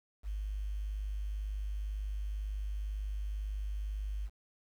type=tone; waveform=sine; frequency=51 Hz; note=G#1; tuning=31 cents flat; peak=-34 dBFS; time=0.23-4.3 s; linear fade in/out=50 ms; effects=10-bit